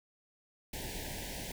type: band-stop noise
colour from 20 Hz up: pink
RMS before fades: -41 dBFS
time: 0.73-1.52 s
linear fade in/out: 5 ms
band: 940 to 1600 Hz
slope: 96 dB/octave
effects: none